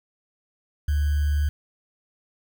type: tone with sample-and-hold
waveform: sine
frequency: 73.42 Hz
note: D2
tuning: in tune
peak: -19 dBFS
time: 0.88-1.49 s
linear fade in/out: 5 ms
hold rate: 1575 Hz
effects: none